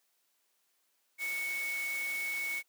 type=tone in noise; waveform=sine; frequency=2217 Hz; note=C#7; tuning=in tune; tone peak=-33 dBFS; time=1.18-2.63 s; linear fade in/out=50 ms; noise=white; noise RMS=-44 dBFS; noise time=1.18-2.63 s; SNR=+8 dB; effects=white hiss -75 dBFS RMS until 2.68 s + high-pass 300 Hz 12 dB/octave